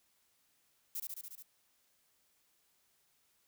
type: noise with echo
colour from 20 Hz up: violet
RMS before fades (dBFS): -39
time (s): 0.95-1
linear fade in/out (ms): 5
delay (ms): 71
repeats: 6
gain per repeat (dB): -2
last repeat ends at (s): 1.426
effects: white hiss -74 dBFS RMS until 3.47 s